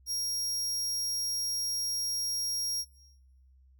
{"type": "tone", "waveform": "sawtooth", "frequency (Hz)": 5600, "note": "F8", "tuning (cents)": 4, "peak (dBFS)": -28, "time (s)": [0.06, 2.85], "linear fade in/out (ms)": 50, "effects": ["noise-tail reverb RT60 1.0 s tail -20 dB re dry", "added 65 Hz sine -57 dBFS peak until 3.79 s"]}